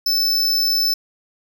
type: tone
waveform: square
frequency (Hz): 5274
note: E8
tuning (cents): 0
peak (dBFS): -16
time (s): 0.06-0.94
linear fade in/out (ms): 5
effects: none